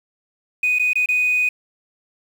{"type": "tone with dropouts", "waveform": "sine", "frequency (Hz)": 2489, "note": "D#7", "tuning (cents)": 0, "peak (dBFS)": -14, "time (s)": [0.63, 1.49], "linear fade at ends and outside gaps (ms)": 5, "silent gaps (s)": [[0.787, 0.795], [0.933, 0.955], [1.06, 1.087]], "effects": ["tanh soft clip ceiling -12 dBFS", "7-bit"]}